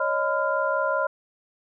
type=tone cluster; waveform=sine; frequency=553 / 618 / 1012 / 1396 Hz; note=C#5 / D#5 / B5 / F6; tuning=-4 / -12 / +42 / -1 cents; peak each=-27 dBFS; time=0-1.07 s; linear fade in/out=5 ms; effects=none

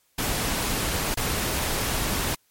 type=noise with dropouts; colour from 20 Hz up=pink; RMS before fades=-26 dBFS; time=0.18-2.35 s; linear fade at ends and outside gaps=5 ms; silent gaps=1.144-1.171 s; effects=white hiss -66 dBFS RMS until 2.5 s + MP3 64 kbps

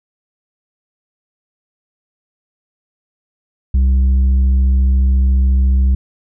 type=tone with tanh clipping; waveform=triangle; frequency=65.3 Hz; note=C2; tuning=3 cents flat; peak=-10 dBFS; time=3.74-5.95 s; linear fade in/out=5 ms; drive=9 dB; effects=none

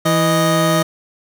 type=tone pair together; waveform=25% pulse; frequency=164.84 / 623 Hz; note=E3 / D#5; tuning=0 / +2 cents; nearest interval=octave + major seventh; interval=2302 cents; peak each=-12 dBFS; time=0.05-0.83 s; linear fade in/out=10 ms; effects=none

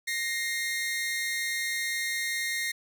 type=tone pair together; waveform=sawtooth; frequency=1864.7 / 2110 Hz; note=A#6 / C7; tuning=0 / +14 cents; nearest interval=major second; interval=214 cents; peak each=-28 dBFS; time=0.07-2.72 s; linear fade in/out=10 ms; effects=none

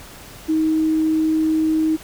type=tone; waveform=sine; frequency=315.5 Hz; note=D#4; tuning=24 cents sharp; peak=-15 dBFS; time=0.48-1.97 s; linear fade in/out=20 ms; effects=pink hiss -40 dBFS RMS until 2.03 s

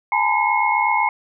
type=tone cluster; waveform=sine; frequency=837 / 905 / 1008 / 2169 Hz; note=G#5 / A5 / B5 / C#7; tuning=+13 / +48 / +35 / -38 cents; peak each=-21 dBFS; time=0.12-1.09 s; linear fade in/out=2 ms; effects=none

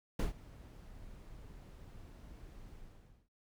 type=noise with ADSR envelope; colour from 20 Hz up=brown; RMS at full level=-30 dBFS; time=0.19-3.29 s; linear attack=5 ms; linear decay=130 ms; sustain=-22 dB; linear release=570 ms; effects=none

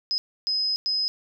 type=tone bursts at uneven times; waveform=sine; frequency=5060 Hz; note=D#8; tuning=28 cents sharp; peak=-22 dBFS; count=3; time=0.11-0.18 / 0.47-0.76 / 0.86-1.08 s; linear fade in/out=0 ms; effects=none

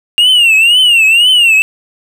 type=tone with vibrato; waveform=triangle; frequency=2800 Hz; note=F7; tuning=4 cents sharp; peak=-3 dBFS; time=0.18-1.62 s; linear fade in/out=0 ms; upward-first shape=triangle; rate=2 Hz; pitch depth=170 cents each way; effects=none

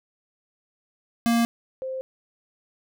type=tone pair in turn; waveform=square / sine; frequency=233.1 / 523.3 Hz; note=A#3 / C5; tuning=0 / 0 cents; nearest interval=octave + major second; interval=1400 cents; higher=second; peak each=-19 / -28 dBFS; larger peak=first; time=1.26-1.45 / 1.82-2.01 s; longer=neither; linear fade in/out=0 ms; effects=none

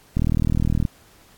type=click train; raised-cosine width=5 ms; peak=-8 dBFS; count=28; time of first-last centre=0.17-0.852 s; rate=39.6 Hz; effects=pink hiss -53 dBFS RMS until 1.37 s + AAC 64 kbps

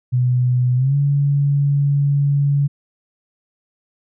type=tone with pitch glide; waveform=sine; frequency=125 to 141.94 Hz; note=B2 to C#3; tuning=+21 to +41 cents; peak=-13 dBFS; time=0.12-2.68 s; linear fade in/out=20 ms; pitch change=+220 cents; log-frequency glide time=0.76-0.95 s; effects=none

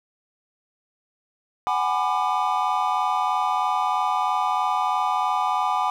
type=chord; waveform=triangle; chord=G# half-diminished seventh; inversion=third; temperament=just; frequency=747.5 / 830.6 / 996.7 / 1196.1 Hz; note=F#5 / G#5 / B5 / D6; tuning=+17 / 0 / +16 / +31 cents; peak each=-24 dBFS; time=1.67-5.9 s; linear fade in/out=0 ms; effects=none

